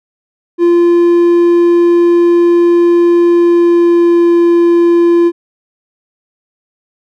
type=tone with pitch glide; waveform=triangle; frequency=345.2 to 342.8 Hz; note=F4 to F4; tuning=-20 to -32 cents; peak=-3 dBFS; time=0.58-5.32 s; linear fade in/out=50 ms; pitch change=-12 cents; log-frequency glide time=3.27-4.36 s; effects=none